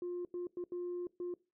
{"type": "tone bursts at uneven times", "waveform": "sine", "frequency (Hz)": 353.8, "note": "F4", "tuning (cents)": 23, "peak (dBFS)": -35, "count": 5, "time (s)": [[0.02, 0.25], [0.34, 0.47], [0.57, 0.64], [0.72, 1.07], [1.2, 1.34]], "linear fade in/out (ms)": 2, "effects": ["noise-tail reverb RT60 0.3 s tail -22 dB re dry", "tanh soft clip ceiling -34 dBFS"]}